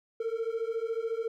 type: beating tone pair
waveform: triangle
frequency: 447.6 / 461.6 Hz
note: A4 / A#4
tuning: +30 / -17 cents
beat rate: 14 Hz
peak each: -30 dBFS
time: 0.2-1.28 s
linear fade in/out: 5 ms
effects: tanh soft clip ceiling -23 dBFS